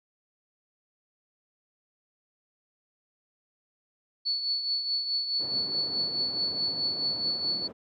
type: tone with tremolo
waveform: sine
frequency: 4435 Hz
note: C#8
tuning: in tune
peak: -24 dBFS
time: 4.25-7.68 s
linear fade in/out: 20 ms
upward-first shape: triangle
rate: 4.7 Hz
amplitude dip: 60%
type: band-pass noise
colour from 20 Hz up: white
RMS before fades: -44 dBFS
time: 5.39-7.73 s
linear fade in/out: 20 ms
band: 120 to 480 Hz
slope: 12 dB/octave
effects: none